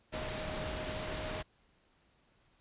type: tone in noise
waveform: sine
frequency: 622.3 Hz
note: D#5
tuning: in tune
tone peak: -42 dBFS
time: 0.12-1.43 s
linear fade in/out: 20 ms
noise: pink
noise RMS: -39 dBFS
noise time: 0.12-1.43 s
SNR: -6 dB
effects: pink hiss -70 dBFS RMS until 2.6 s + resampled to 8000 Hz